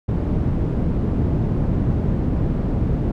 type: low-pass noise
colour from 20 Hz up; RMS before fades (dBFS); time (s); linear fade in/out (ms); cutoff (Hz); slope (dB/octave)
white; -20; 0.08-3.12; 10; 180; 12
effects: none